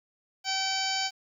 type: harmonic tone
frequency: 769 Hz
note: G5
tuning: 33 cents flat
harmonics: 1 / 2 / 3 / 4 / 5 / 6 / 7 / 8 / 9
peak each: -33 / -37 / -36 / -35 / -41 / -32 / -37 / -43 / -38 dBFS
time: 0.44-1.11 s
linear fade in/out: 50 ms
effects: 10-bit